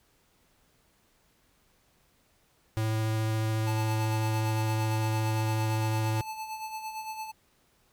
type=tone with vibrato; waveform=square; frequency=110 Hz; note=A2; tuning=in tune; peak=-27 dBFS; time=2.77-6.21 s; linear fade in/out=0 ms; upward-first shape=triangle; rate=14 Hz; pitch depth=11 cents each way
type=tone with tremolo; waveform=square; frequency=873 Hz; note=A5; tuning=14 cents flat; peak=-34 dBFS; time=3.66-7.32 s; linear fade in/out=20 ms; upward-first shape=sine; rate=8.8 Hz; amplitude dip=55%
effects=pink hiss -67 dBFS RMS until 7.92 s